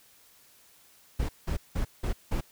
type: noise bursts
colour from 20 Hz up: brown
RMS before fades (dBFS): -28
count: 5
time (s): 1.19-2.41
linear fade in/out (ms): 10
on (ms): 100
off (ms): 180
effects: white hiss -59 dBFS RMS until 2.51 s